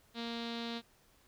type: tone with low-pass filter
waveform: sawtooth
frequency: 233.1 Hz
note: A#3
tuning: in tune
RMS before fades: -40 dBFS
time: 0.14-0.82 s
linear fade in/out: 50 ms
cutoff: 3900 Hz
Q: 5.3
effects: pink hiss -67 dBFS RMS until 1.27 s